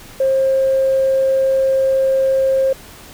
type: tone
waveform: sine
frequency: 533 Hz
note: C5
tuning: 32 cents sharp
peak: -11 dBFS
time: 0.2-2.73 s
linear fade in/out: 5 ms
effects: tanh soft clip ceiling -7 dBFS + pink hiss -39 dBFS RMS until 3.13 s